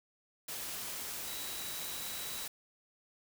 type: tone in noise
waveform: sine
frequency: 3900 Hz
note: B7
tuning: 23 cents flat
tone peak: -47 dBFS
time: 1.27-2.46 s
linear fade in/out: 5 ms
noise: white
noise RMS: -41 dBFS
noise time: 0.48-2.48 s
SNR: -9 dB
effects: none